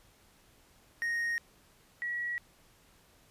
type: tone pair in turn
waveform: triangle / sine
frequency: 1864.7 / 1922.7 Hz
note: A#6 / B6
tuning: 0 / -47 cents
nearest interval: minor second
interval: 53 cents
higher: second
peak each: -28 / -32 dBFS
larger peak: first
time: 1.02-1.38 / 2.02-2.38 s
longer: neither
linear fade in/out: 0 ms
effects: pink hiss -63 dBFS RMS until 3.3 s + resampled to 32000 Hz